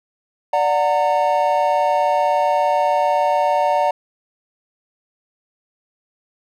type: chord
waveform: triangle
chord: D augmented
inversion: none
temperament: just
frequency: 587.3 / 734.2 / 917.7 Hz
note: D5 / F#5 / A#5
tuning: 0 / -14 / -27 cents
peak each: -17 dBFS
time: 0.53-3.91 s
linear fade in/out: 5 ms
effects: none